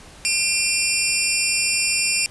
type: tone pair together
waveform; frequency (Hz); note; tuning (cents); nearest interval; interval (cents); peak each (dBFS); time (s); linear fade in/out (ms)
15% pulse; 2400 / 2712; D7 / E7; +37 / +49; major second; 212; -14; 0.25-2.26; 0
effects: pink hiss -44 dBFS RMS until 2.3 s + resampled to 24000 Hz